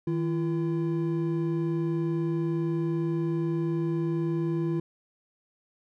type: tone pair together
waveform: triangle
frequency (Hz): 159.1 / 338.8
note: D#3 / E4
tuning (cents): +39 / +48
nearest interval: octave + minor second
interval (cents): 1309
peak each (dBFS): -26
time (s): 0.07-4.8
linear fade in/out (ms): 5
effects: none